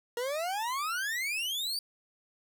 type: exponential sweep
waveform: 40% pulse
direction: up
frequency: 466.2 to 4725 Hz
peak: -30 dBFS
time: 0.17-1.79 s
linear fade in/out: 2 ms
effects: none